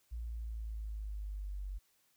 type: linear sweep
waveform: sine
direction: down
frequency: 58.27 to 47.12 Hz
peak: -38 dBFS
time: 0.11-1.79 s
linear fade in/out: 20 ms
effects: white hiss -73 dBFS RMS until 2.16 s

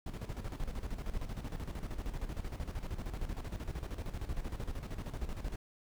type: noise with tremolo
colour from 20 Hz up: brown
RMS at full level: -37 dBFS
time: 0.06-5.56 s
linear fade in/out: 5 ms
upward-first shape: square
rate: 13 Hz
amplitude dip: 65%
effects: none

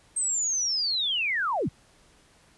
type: linear sweep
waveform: sine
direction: down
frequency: 8372 to 77.78 Hz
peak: -24 dBFS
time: 0.16-1.69 s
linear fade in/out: 10 ms
effects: pink hiss -59 dBFS RMS until 2.57 s + resampled to 24000 Hz

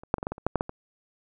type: clicks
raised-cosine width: 1 ms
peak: -29 / -7 / -22 / -17 / -15 / -18 / -28 / -9 / -9 / -12 / -21 dBFS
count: 11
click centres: 0.035 / 0.141 / 0.183 / 0.229 / 0.269 / 0.32 / 0.381 / 0.466 / 0.557 / 0.609 / 0.694 s
effects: none

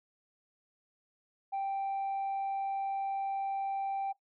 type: tone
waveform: sine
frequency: 784 Hz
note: G5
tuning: in tune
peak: -29 dBFS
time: 1.52-4.13 s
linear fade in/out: 20 ms
effects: noise-tail reverb RT60 0.1 s tail -17 dB re dry + tanh soft clip ceiling -30 dBFS

